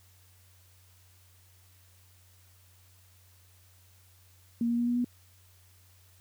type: tone with pitch steps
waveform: sine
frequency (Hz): 234.1 / 236.5 / 239 / 241.5 / 244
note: A#3 / A#3 / A#3 / B3 / B3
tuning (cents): +8 / +25 / +43 / -39 / -21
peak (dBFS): -25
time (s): 4.61-5.045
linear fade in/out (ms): 2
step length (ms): 87
effects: added 91 Hz sine -59 dBFS peak until 6.2 s + white hiss -63 dBFS RMS until 6.2 s